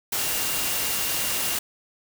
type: tone in noise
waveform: sine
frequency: 2794 Hz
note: F7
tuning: in tune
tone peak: -36 dBFS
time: 0.18-1.55 s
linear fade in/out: 5 ms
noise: white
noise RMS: -26 dBFS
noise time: 0.12-1.59 s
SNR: -13 dB
effects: none